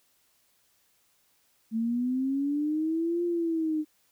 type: linear two-way sweep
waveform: sine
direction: up then down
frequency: 220 to 349.2 to 303.4 Hz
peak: -25 dBFS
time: 1.71-3.85 s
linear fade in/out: 50 ms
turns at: 3.24 s
effects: white hiss -68 dBFS RMS until 4.11 s